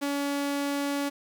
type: tone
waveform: sawtooth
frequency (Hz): 283.3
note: C#4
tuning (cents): +38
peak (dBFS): -23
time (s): 0.01-1.1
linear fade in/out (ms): 20
effects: 9-bit